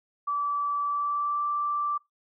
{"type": "tone with pitch glide", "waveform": "sine", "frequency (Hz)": [1156, 1171.5], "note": ["D6", "D6"], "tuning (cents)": [-28, -5], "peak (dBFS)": -25, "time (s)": [0.27, 1.98], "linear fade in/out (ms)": 10, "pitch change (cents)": 23, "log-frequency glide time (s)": [0.84, 1.47], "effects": ["noise-tail reverb RT60 0.2 s tail -24 dB re dry"]}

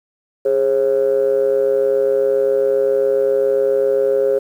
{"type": "ring-modulated tone", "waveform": "triangle", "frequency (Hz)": 63.7, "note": "C2", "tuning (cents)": -46, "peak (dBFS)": -7, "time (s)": [0.45, 4.39], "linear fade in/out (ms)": 10, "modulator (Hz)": 475, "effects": ["tanh soft clip ceiling -6 dBFS", "8-bit"]}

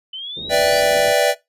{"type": "linear sweep", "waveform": "sine", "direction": "up", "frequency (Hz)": [3000, 4700], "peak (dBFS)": -27, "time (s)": [0.13, 0.81], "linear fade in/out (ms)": 5}
{"type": "low-pass noise", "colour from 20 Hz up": "white", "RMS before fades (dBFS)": -36, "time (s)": [0.36, 1.14], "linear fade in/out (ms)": 20, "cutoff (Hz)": 430, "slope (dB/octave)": 24}
{"type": "chord", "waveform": "square", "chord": "E minor seventh", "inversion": "second", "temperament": "equal", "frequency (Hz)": [493.9, 587.3, 659.3, 784], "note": ["B4", "D5", "E5", "G5"], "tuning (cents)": [0, 0, 0, 0], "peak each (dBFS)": [-21, -17, -20, -22], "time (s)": [0.49, 1.35], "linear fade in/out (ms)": 50}
{"effects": ["noise-tail reverb RT60 0.2 s tail -20 dB re dry", "resampled to 32000 Hz"]}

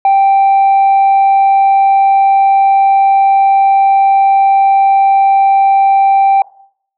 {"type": "tone", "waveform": "sine", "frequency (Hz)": 784, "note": "G5", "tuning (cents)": 0, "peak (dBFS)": -3, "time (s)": [0.05, 6.42], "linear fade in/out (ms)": 2, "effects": ["noise-tail reverb RT60 0.6 s tail -21 dB re dry", "tanh soft clip ceiling -4 dBFS"]}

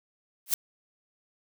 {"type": "noise with exponential growth", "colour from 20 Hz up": "blue", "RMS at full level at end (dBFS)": -19, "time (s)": [0.46, 0.54], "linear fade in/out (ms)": 2, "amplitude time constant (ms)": 16, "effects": []}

